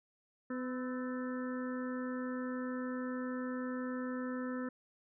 harmonic tone with a mistuned harmonic, 252.8 Hz, B3, 41 cents sharp, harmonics 1 / 2 / 4 / 5 / 6 / 7, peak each -37 / -43 / -52 / -48 / -53 / -50 dBFS, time 0.5-4.69 s, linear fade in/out 5 ms, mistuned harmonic 5, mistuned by +59 cents, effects none

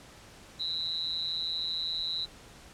sine tone with amplitude modulation, 3951 Hz, B7, in tune, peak -26 dBFS, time 0.59-2.26 s, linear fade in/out 20 ms, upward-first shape sine, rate 165 Hz, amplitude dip 95%, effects pink hiss -52 dBFS RMS until 2.73 s + low-pass 9000 Hz 12 dB/octave

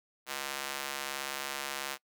square tone with high-pass filter, 69.3 Hz, C#2, in tune, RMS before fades -38 dBFS, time 0.26-1.98 s, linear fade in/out 50 ms, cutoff 1000 Hz, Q 0.52, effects noise-tail reverb RT60 0.1 s tail -23 dB re dry

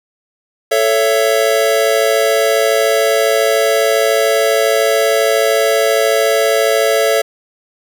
square chord, A major, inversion none, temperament equal with one note detuned, 440 / 554.4 / 667.3 Hz, A4 / C#5 / E5, 0 / 0 / +21 cents, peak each -16 dBFS, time 0.71-7.22 s, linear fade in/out 10 ms, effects none

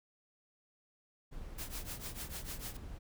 brown noise, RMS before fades -46 dBFS, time 1.31-2.99 s, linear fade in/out 20 ms
white noise with tremolo, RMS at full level -42 dBFS, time 1.58-2.77 s, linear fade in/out 5 ms, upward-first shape triangle, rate 6.7 Hz, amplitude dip 95%
effects none

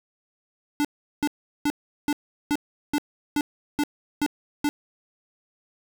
square tone bursts, 293 Hz, D4, 4 cents flat, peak -21 dBFS, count 10, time 0.8-4.69 s, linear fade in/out 0 ms, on 47 ms, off 380 ms, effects none

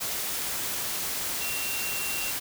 sine tone in noise, 2742 Hz, F7, 32 cents flat, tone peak -34 dBFS, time 1.4-2.32 s, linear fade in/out 20 ms, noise white, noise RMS -31 dBFS, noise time 0-2.4 s, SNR -6 dB, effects none

